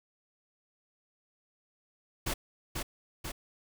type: noise with echo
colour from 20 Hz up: pink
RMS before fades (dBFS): -32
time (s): 2.26-2.34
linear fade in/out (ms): 10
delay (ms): 490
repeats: 2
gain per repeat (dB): -3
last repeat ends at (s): 3.32
effects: none